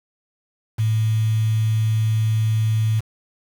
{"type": "tone with quantisation", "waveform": "sine", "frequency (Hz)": 110, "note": "A2", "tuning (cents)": 0, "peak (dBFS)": -16, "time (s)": [0.78, 3.01], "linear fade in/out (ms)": 20, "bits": 6, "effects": []}